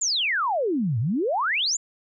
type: exponential two-way sweep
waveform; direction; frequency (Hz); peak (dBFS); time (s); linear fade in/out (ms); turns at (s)
sine; down then up; 7459 to 104.6 to 7459; -21; 0.01-1.77; 10; 0.99
effects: none